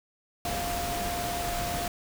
sine tone in noise, 698.5 Hz, F5, in tune, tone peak -32 dBFS, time 0.45-1.88 s, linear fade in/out 2 ms, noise pink, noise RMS -33 dBFS, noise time 0.45-1.88 s, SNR -2 dB, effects none

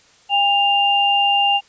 sine tone pair together, 803.9 / 2796 Hz, G5 / F7, +43 / +1 cents, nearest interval octave + minor seventh, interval 2158 cents, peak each -16 dBFS, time 0.29-1.61 s, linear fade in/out 50 ms, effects white hiss -52 dBFS RMS until 1.68 s + resampled to 16000 Hz

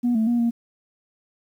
sine tone with pitch steps, 242.2 / 221.3 / 238.6 / 234.1 Hz, B3 / A3 / A#3 / A#3, -34 / +10 / +41 / +8 cents, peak -16 dBFS, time 0.03-0.51 s, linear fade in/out 20 ms, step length 120 ms, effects tanh soft clip ceiling -15 dBFS + 9-bit

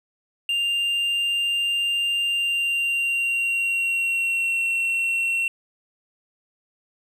triangle tone with pitch glide, 2794 to 2721 Hz, F7 to F7, 0 to -46 cents, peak -19 dBFS, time 0.49-5.48 s, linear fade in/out 2 ms, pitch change -46 cents, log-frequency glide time 2.24-4.61 s, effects none

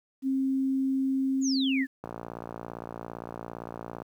sine tone, 266.9 Hz, C4, 35 cents sharp, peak -24 dBFS, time 0.22-1.87 s, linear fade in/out 50 ms
sine exponential sweep, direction down, 7240 to 1668 Hz, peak -30 dBFS, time 1.41-1.87 s, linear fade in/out 50 ms
click train, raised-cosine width 1 ms, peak -23 dBFS, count 115, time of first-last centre 2.04-4.019 s, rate 57.6 Hz
effects high-pass 100 Hz 12 dB/octave + 10-bit

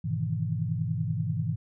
sine chord, E major seventh, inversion first, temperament just, 103.01 / 123.61 / 154.51 / 164.81 Hz, G#2 / B2 / D#3 / E3, -14 / +2 / -12 / 0 cents, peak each -32 dBFS, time 0.04-1.56 s, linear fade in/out 10 ms, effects none

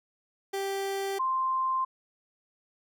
30% pulse / sine tone pair in turn, 392 / 1046.5 Hz, G4 / C6, 0 / 0 cents, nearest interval octave + perfect fourth, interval 1700 cents, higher second, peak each -27 / -25 dBFS, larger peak second, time 0.53-1.19 / 1.19-1.85 s, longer neither, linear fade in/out 10 ms, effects none

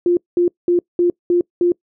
sine tone bursts, 350.4 Hz, F4, 6 cents sharp, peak -11 dBFS, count 6, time 0.06-1.72 s, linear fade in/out 2 ms, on 110 ms, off 200 ms, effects noise-tail reverb RT60 0.1 s tail -25 dB re dry

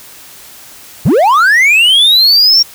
triangle linear sweep, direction up, 91.7 to 5588 Hz, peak -3 dBFS, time 1.05-2.63 s, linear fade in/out 10 ms, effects white hiss -35 dBFS RMS until 2.74 s

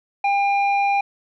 square tone with low-pass filter, 801 Hz, G5, 37 cents sharp, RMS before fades -19 dBFS, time 0.24-1.01 s, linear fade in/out 5 ms, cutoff 1900 Hz, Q 5.8, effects none

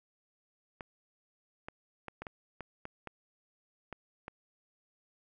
clicks, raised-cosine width 0.5 ms, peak -26 dBFS, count 10, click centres 0.808 / 1.685 / 2.083 / 2.22 / 2.268 / 2.607 / 2.854 / 3.073 / 3.927 / 4.281 s, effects none

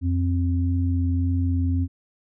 sine tone pair together, 87.31 / 263.7 Hz, F2 / C4, 0 / +14 cents, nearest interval octave + perfect fifth, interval 1914 cents, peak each -20 / -26 dBFS, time 0.01-1.88 s, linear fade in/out 50 ms, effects none

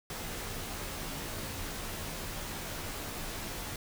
pink noise with comb filter, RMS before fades -39 dBFS, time 0.1-3.76 s, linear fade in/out 2 ms, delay 16 ms, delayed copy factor -0.55, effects none

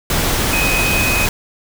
sine tone in noise, 2514 Hz, D#7, 17 cents sharp, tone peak -17 dBFS, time 0.53-1.26 s, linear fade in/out 2 ms, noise pink, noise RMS -17 dBFS, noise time 0.1-1.29 s, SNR -3 dB, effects none

